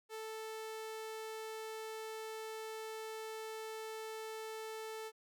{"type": "tone", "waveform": "sawtooth", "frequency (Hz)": 440, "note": "A4", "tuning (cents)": 0, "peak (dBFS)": -39, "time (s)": [0.09, 5.12], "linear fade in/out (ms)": 50, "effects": []}